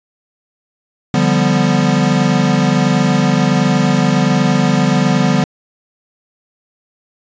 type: chord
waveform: square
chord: G dominant seventh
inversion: second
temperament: equal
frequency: 146.83 / 174.61 / 196 / 246.9 Hz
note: D3 / F3 / G3 / B3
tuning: 0 / 0 / 0 / 0 cents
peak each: -17 dBFS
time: 1.14-5.44 s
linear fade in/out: 2 ms
effects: resampled to 16000 Hz